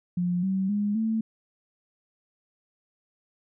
sine tone with pitch steps, 177.2 / 191.02 / 205.9 / 222 Hz, F3 / G3 / G#3 / A3, +25 / -45 / -15 / +16 cents, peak -23 dBFS, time 0.17-1.21 s, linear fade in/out 5 ms, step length 260 ms, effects none

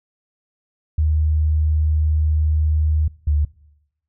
sine tone pair in turn, 77.1 / 74.1 Hz, D#2 / D2, -15 / +16 cents, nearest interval minor second, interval 69 cents, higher first, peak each -14 dBFS, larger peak neither, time 0.98-3.08 / 3.27-3.45 s, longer first, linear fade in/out 5 ms, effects noise-tail reverb RT60 0.9 s tail -23 dB re dry

